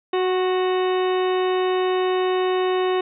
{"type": "harmonic tone with a mistuned harmonic", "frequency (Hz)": 370, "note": "F#4", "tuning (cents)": 0, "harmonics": [1, 2, 3, 4, 5, 6, 7, 8, 10], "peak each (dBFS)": [-19, -27, -29, -40, -35, -40, -39, -36, -39], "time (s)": [0.13, 3.01], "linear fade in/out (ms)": 5, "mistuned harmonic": 3, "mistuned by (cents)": -23, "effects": []}